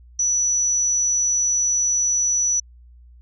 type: tone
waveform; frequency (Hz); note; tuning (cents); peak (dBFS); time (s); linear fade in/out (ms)
sine; 5920; F#8; 0; -17; 0.19-2.6; 5
effects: added 60 Hz sine -44 dBFS peak until 3.21 s